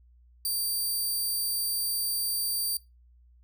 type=tone; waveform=10% pulse; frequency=4659 Hz; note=D8; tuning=15 cents flat; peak=-20 dBFS; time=0.45-2.77 s; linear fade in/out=2 ms; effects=noise-tail reverb RT60 0.2 s tail -20 dB re dry + added 60 Hz sine -55 dBFS peak until 3.43 s